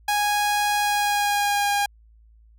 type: tone with pitch glide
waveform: sawtooth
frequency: 827 to 812.8 Hz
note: G#5 to G#5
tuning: -8 to -38 cents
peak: -16 dBFS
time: 0.08-1.86 s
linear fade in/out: 5 ms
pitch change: -30 cents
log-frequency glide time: 0.78-1.69 s
effects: added 55 Hz sine -50 dBFS peak until 2.58 s